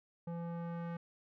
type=tone with low-pass filter sweep; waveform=square; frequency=169.7 Hz; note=F3; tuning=49 cents flat; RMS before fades=-41 dBFS; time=0.27-0.97 s; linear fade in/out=5 ms; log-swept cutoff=800 to 1600 Hz; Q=1.1; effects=none